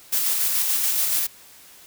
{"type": "noise with tremolo", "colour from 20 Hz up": "blue", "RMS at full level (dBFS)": -21, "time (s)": [0.12, 1.27], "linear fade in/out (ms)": 10, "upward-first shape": "square", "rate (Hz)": 7, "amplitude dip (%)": 25, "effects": ["white hiss -48 dBFS RMS until 1.86 s"]}